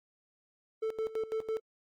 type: tone with tremolo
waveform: triangle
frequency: 441.6 Hz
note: A4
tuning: 6 cents sharp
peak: -28 dBFS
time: 0.82-1.6 s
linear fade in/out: 10 ms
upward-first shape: square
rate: 6 Hz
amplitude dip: 80%
effects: AAC 64 kbps